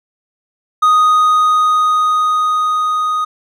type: tone with level ramp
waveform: triangle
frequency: 1244.5 Hz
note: D#6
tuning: in tune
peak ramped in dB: -5 to -12 dBFS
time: 0.82-3.25 s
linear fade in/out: 10 ms
effects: none